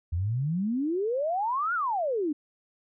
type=exponential two-way sweep; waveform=sine; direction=up then down; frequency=79.9 to 1472 to 280.9 Hz; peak=-25 dBFS; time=0.12-2.33 s; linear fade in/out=10 ms; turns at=1.74 s; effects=none